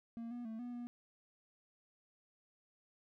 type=tone with pitch steps; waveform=triangle; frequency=231.2 / 241.8 / 222.5 / 243.7 / 241.2 Hz; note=A#3 / B3 / A3 / B3 / B3; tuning=-14 / -36 / +20 / -23 / -41 cents; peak=-40 dBFS; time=0.17-0.87 s; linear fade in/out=0 ms; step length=140 ms; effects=none